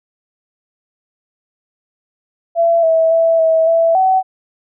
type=tone with pitch steps; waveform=sine; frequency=673 / 650 / 659 / 647 / 662 / 756 Hz; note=E5 / E5 / E5 / E5 / E5 / F#5; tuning=+36 / -24 / -1 / -32 / +7 / +37 cents; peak=-9 dBFS; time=2.55-4.23 s; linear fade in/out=50 ms; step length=280 ms; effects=none